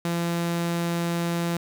sawtooth tone, 170.5 Hz, F3, 41 cents flat, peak -20 dBFS, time 0.05-1.57 s, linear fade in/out 2 ms, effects 8-bit

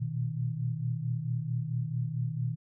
sine tone cluster, 117.8 / 122.3 / 157.3 Hz, A#2 / B2 / D#3, +19 / -16 / +19 cents, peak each -36 / -32 / -34 dBFS, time 0-2.56 s, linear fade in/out 20 ms, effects none

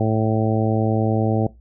harmonic tone, 110 Hz, A2, in tune, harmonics 1 / 2 / 3 / 4 / 5 / 6 / 7, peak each -20 / -23 / -25 / -26 / -27 / -28 / -28 dBFS, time 0-1.47 s, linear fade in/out 5 ms, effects noise-tail reverb RT60 0.2 s tail -20 dB re dry + added 60 Hz sine -45 dBFS peak until 1.6 s

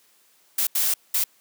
blue noise bursts at uneven times, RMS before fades -22 dBFS, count 3, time 0.58-0.67 / 0.75-0.94 / 1.14-1.24 s, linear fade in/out 5 ms, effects white hiss -60 dBFS RMS until 1.4 s + high-pass 200 Hz 12 dB/octave

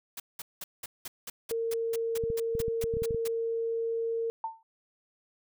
white noise bursts, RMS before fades -39 dBFS, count 15, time 0.17-3.28 s, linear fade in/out 5 ms, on 30 ms, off 190 ms
sine tone, 457.6 Hz, A#4, 32 cents flat, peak -28 dBFS, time 1.51-4.3 s, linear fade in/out 0 ms
clicks, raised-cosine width 5 ms, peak -24 dBFS, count 11, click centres 2.238 / 2.302 / 2.552 / 2.602 / 2.682 / 2.84 / 2.939 / 2.969 / 3.021 / 3.108 / 3.146 s
sine tone with exponential decay, 897 Hz, A5, 33 cents sharp, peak -27 dBFS, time 4.44-4.63 s, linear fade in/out 2 ms, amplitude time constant 41 ms
effects none

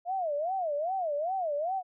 sine tone with vibrato, 667 Hz, E5, 20 cents sharp, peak -28 dBFS, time 0.05-1.83 s, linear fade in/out 50 ms, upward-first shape sine, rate 2.5 Hz, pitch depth 260 cents each way, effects none

